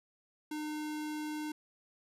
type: tone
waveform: square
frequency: 303.9 Hz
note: D#4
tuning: 41 cents flat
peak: -37 dBFS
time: 0.51-1.52 s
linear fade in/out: 5 ms
effects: resampled to 32000 Hz